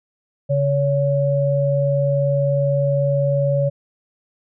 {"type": "tone pair together", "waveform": "sine", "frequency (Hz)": [140.46, 563], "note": ["C#3", "C#5"], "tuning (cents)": [23, 27], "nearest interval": "2 octaves", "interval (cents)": 2404, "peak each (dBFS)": -18, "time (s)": [0.49, 3.7], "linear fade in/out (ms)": 20, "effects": []}